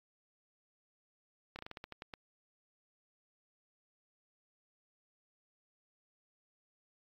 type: slowing click train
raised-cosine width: 0.3 ms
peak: -28 dBFS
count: 10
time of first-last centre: 1.56-2.138 s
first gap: 29 ms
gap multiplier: 1.19
effects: AAC 64 kbps

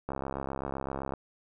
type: click train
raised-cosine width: 1 ms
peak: -20 dBFS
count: 72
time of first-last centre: 0.09-1.137 s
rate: 67.8 Hz
effects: none

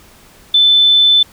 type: tone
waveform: sine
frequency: 3520 Hz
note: A7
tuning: in tune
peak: -6 dBFS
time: 0.54-1.23 s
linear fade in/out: 5 ms
effects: pink hiss -44 dBFS RMS until 1.32 s

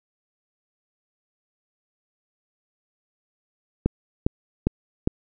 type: click train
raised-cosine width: 3 ms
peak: -6 dBFS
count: 4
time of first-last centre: 3.86-5.075 s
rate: 2.47 Hz
effects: none

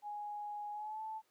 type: tone with pitch glide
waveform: sine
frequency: 830.6 to 875.4 Hz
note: G#5 to A5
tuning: 0 to -9 cents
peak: -40 dBFS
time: 0.02-1.22 s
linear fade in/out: 50 ms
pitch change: +91 cents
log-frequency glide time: 0.72-1.02 s
effects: pink hiss -75 dBFS RMS until 1.3 s + high-pass 300 Hz 12 dB/octave

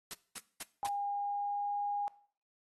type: noise bursts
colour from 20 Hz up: white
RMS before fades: -41 dBFS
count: 4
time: 0.11-0.874 s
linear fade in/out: 0 ms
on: 26 ms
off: 220 ms
type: tone with pitch glide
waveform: sine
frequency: 810 to 816.6 Hz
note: G#5 to G#5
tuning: -43 to -29 cents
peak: -32 dBFS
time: 0.83-2.08 s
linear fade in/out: 0 ms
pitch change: +14 cents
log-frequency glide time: 1.08-1.77 s
effects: noise-tail reverb RT60 0.5 s tail -20 dB re dry + AAC 32 kbps

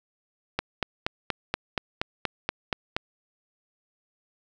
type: click train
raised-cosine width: 0.3 ms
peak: -9 dBFS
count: 11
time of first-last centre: 0.59-2.965 s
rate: 4.21 Hz
effects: none

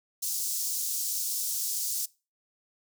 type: high-pass noise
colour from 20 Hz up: pink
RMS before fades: -31 dBFS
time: 0.22-2.06 s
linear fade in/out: 10 ms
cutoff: 5500 Hz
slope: 24 dB/octave
effects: noise-tail reverb RT60 0.3 s tail -22 dB re dry

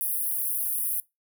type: high-pass noise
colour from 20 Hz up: pink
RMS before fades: -28 dBFS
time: 0.01-1 s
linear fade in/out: 0 ms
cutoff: 9700 Hz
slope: 96 dB/octave
effects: noise-tail reverb RT60 0.2 s tail -22 dB re dry

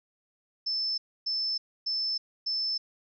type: tone bursts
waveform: sine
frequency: 5274 Hz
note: E8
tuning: in tune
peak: -27 dBFS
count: 4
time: 0.66-2.78 s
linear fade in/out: 10 ms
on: 320 ms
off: 280 ms
effects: none

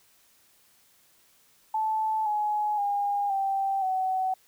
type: tone with pitch steps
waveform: sine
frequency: 873 / 841.3 / 810.8 / 781.4 / 753 Hz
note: A5 / G#5 / G#5 / G5 / F#5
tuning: -14 / +22 / -42 / -6 / +30 cents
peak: -24 dBFS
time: 1.74-4.34 s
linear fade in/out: 5 ms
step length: 520 ms
effects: white hiss -62 dBFS RMS until 4.47 s

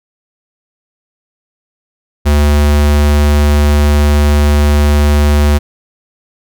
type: tone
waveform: square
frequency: 73.42 Hz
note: D2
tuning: in tune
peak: -7 dBFS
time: 2.25-5.59 s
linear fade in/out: 20 ms
effects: none

